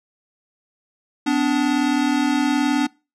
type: tone pair together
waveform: square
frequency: 251.6 / 290.8 Hz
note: B3 / D4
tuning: +32 / -17 cents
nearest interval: minor third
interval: 251 cents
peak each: -22 / -19 dBFS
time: 1.26-2.87 s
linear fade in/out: 10 ms
effects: noise-tail reverb RT60 0.3 s tail -24 dB re dry + low-pass 7000 Hz 12 dB/octave